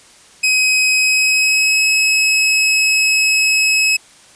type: tone with pitch glide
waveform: sawtooth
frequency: 2534 to 2569 Hz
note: D#7 to E7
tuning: +31 to -45 cents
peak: -8 dBFS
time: 0.43-3.97 s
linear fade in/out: 10 ms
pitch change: +24 cents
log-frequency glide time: 0.96-1.86 s
effects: white hiss -45 dBFS RMS until 4.35 s + resampled to 22050 Hz